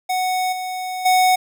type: tone with level steps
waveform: square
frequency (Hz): 740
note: F#5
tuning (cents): 0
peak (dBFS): -19 / -25 / -13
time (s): 0.09-1.36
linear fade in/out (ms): 10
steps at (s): 0.52 / 1.05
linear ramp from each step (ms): 10
effects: none